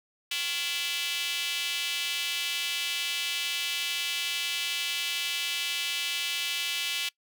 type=tone with high-pass filter; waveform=square; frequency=155.56 Hz; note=D#3; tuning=in tune; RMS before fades=-31 dBFS; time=0.31-7.09 s; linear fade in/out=5 ms; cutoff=2900 Hz; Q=2.8; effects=noise-tail reverb RT60 0.1 s tail -22 dB re dry